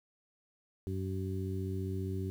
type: harmonic tone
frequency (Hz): 95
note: F#2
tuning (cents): +46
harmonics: 1 / 2 / 3 / 4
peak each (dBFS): -35 / -41 / -43 / -41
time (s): 0.87-2.3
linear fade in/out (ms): 0
effects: 10-bit